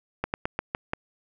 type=slowing click train; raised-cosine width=0.5 ms; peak=-11 dBFS; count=6; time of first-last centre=0.24-0.934 s; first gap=99 ms; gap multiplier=1.17; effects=none